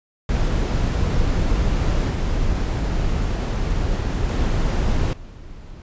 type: noise with level steps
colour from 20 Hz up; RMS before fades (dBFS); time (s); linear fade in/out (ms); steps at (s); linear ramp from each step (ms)
brown; -19 / -21 / -19 / -38; 0.29-5.82; 2; 2.1 / 4.29 / 5.13; 2
effects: resampled to 16000 Hz